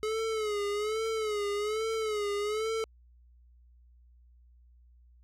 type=tone with vibrato; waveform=square; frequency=426.5 Hz; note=G#4; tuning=46 cents sharp; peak=-30 dBFS; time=0.03-2.84 s; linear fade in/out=0 ms; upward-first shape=sine; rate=1.2 Hz; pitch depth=83 cents each way; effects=added 60 Hz sine -56 dBFS peak until 5.23 s + low-pass 9000 Hz 12 dB/octave